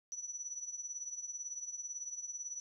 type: tone with tremolo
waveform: sine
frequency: 5920 Hz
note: F#8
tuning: in tune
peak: -37 dBFS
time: 0.12-2.6 s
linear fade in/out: 0 ms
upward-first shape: triangle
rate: 18 Hz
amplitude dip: 80%
effects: none